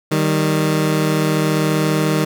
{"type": "tone pair together", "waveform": "20% pulse", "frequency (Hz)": [155.56, 195.99], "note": ["D#3", "G3"], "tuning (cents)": [0, 0], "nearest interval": "major third", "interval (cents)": 400, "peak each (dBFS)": [-11, -16], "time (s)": [0.11, 2.25], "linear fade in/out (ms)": 10, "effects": []}